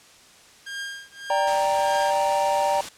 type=tone with tremolo; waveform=sawtooth; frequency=1610 Hz; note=G6; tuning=46 cents sharp; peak=-25 dBFS; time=0.66-2.11 s; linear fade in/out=10 ms; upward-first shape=triangle; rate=1.7 Hz; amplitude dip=100%
type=chord; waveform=triangle; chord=G minor; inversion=second; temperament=equal; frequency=587.3 / 784 / 932.3 Hz; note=D5 / G5 / Bb5; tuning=0 / 0 / 0 cents; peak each=-22 dBFS; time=1.3-2.81 s; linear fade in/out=2 ms
type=noise; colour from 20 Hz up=white; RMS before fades=-34 dBFS; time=1.47-2.89 s; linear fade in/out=5 ms
effects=white hiss -51 dBFS RMS until 2.97 s + low-pass 8000 Hz 12 dB/octave